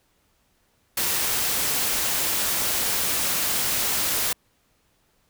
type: noise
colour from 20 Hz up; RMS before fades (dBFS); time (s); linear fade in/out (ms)
white; -24; 0.97-4.33; 5
effects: pink hiss -66 dBFS RMS until 5.29 s